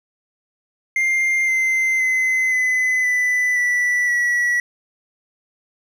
triangle tone with pitch steps, 2105 / 2076 / 2047 / 2019 / 1991.5 / 1964 / 1937 Hz, C7 / C7 / C7 / B6 / B6 / B6 / B6, +10 / -14 / -38 / +38 / +14 / -10 / -34 cents, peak -14 dBFS, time 0.96-4.6 s, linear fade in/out 2 ms, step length 520 ms, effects none

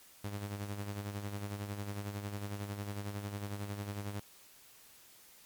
sawtooth tone with tremolo, 101.8 Hz, G#2, 34 cents flat, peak -32 dBFS, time 0.24-4.2 s, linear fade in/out 5 ms, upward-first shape sine, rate 11 Hz, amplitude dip 55%, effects white hiss -59 dBFS RMS until 5.45 s + MP3 96 kbps

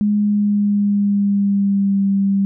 sine tone with pitch glide, 207.7 to 196.95 Hz, G#3 to G3, 0 to +8 cents, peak -13 dBFS, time 0.01-2.45 s, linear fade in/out 0 ms, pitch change -92 cents, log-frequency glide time 0.16-2.01 s, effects none

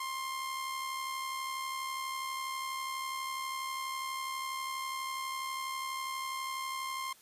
sawtooth tone with amplitude modulation, 1057 Hz, C6, 17 cents sharp, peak -30 dBFS, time 0-7.13 s, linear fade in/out 5 ms, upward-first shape sine, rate 72.2 Hz, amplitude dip 40%, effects white hiss -60 dBFS RMS until 7.21 s + resampled to 32000 Hz

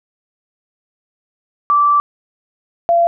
sine tone pair in turn, 1165 / 683.3 Hz, D6 / F5, -14 / -38 cents, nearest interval major sixth, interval 924 cents, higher first, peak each -9 dBFS, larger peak neither, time 1.7-2 / 2.89-3.07 s, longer first, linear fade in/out 0 ms, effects none

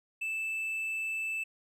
triangle tone, 2637 Hz, E7, in tune, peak -30 dBFS, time 0.21-1.44 s, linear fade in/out 10 ms, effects none

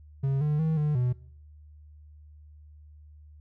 triangle tone with pitch steps, 136.2 / 149.8 / 159.1 / 149.9 / 124.1 Hz, C#3 / D3 / D#3 / D3 / B2, -30 / +35 / +39 / +36 / +9 cents, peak -21 dBFS, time 0.23-1.13 s, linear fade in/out 10 ms, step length 180 ms, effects noise-tail reverb RT60 0.6 s tail -21 dB re dry + added 75 Hz sine -48 dBFS peak until 3.4 s

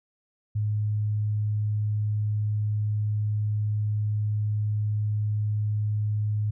sine tone, 105.6 Hz, G#2, 29 cents sharp, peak -23 dBFS, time 0.55-6.51 s, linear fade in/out 10 ms, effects none

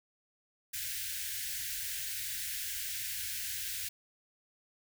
white band-stop noise, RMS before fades -38 dBFS, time 0.73-3.89 s, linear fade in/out 10 ms, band 120 to 1500 Hz, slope 96 dB/octave, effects none

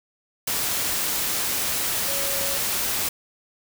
sine tone in noise, 554.4 Hz, C#5, in tune, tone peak -33 dBFS, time 2.08-2.58 s, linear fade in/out 5 ms, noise white, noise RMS -25 dBFS, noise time 0.47-3.09 s, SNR -11 dB, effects none

